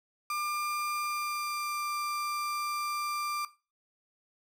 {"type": "tone with pitch glide", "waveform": "35% pulse", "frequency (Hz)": [1196, 1185.7], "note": ["D6", "D6"], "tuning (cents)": [31, 16], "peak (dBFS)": -29, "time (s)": [0.3, 3.45], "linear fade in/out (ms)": 2, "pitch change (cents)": -15, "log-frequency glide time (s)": [0.98, 1.93], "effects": ["noise-tail reverb RT60 0.3 s tail -17 dB re dry"]}